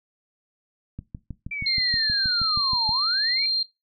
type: click train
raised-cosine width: 5 ms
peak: -21 dBFS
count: 13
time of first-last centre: 0.99-2.892 s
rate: 6.31 Hz
type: linear two-way sweep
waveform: sine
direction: down then up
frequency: 2349 to 841 to 2349 Hz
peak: -28 dBFS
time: 1.51-3.46 s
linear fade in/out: 5 ms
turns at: 2.89 s
type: tone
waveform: sine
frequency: 4186 Hz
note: C8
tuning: in tune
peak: -20 dBFS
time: 1.66-3.63 s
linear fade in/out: 5 ms
effects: noise-tail reverb RT60 0.2 s tail -17 dB re dry